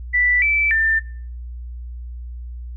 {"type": "tone with pitch steps", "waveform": "sine", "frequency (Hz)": [1973, 2319, 1788], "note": ["B6", "D7", "A6"], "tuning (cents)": [-2, -22, 27], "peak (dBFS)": -14, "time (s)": [0.13, 1], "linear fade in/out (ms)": 20, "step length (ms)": 290, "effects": ["noise-tail reverb RT60 0.5 s tail -22 dB re dry", "added 60 Hz sine -29 dBFS peak until 2.76 s"]}